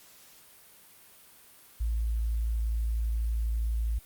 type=tone; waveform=sine; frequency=56.1 Hz; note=A1; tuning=34 cents sharp; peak=-26 dBFS; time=1.8-3.99 s; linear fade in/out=10 ms; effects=white hiss -55 dBFS RMS until 4.05 s + Opus 48 kbps